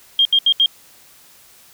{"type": "tone bursts", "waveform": "sine", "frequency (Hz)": 3214, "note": "G7", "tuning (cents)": 43, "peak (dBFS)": -10, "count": 4, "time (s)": [0.19, 0.66], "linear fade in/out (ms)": 2, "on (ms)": 62, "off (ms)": 74, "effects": ["white hiss -48 dBFS RMS until 1.73 s"]}